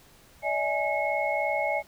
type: tone cluster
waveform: sine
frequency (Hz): 581 / 644 / 834 / 2177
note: D5 / E5 / G#5 / C#7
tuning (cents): -19 / -41 / +7 / -32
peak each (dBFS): -30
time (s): 0.42-1.83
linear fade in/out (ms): 50
effects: pink hiss -56 dBFS RMS until 1.87 s